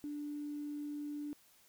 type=tone; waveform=triangle; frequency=293.7 Hz; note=D4; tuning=in tune; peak=-35 dBFS; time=0.04-1.33 s; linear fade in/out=0 ms; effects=tanh soft clip ceiling -37 dBFS + white hiss -66 dBFS RMS until 1.68 s